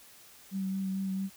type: tone with vibrato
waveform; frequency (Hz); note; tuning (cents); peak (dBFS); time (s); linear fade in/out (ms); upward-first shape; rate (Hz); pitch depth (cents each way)
sine; 191.9; G3; -37; -30; 0.51-1.3; 50; sine; 4.5; 16
effects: white hiss -55 dBFS RMS until 1.36 s